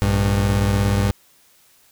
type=tone pair together; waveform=30% pulse; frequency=58.32 / 100 Hz; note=A#1 / G2; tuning=+1 / +35 cents; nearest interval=major sixth; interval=934 cents; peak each=-20 / -14 dBFS; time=0.02-1.11 s; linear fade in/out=0 ms; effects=white hiss -55 dBFS RMS until 1.91 s